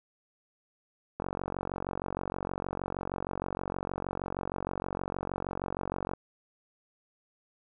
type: click train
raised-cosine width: 1 ms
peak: -19 dBFS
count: 230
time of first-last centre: 1.2-6.135 s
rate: 46.4 Hz
effects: none